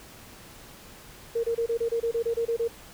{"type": "tone bursts", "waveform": "sine", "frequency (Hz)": 463.4, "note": "A#4", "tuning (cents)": -10, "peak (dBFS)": -23, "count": 12, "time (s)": [1.35, 2.68], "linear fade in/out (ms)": 10, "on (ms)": 87, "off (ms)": 26, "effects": ["pink hiss -48 dBFS RMS until 2.93 s"]}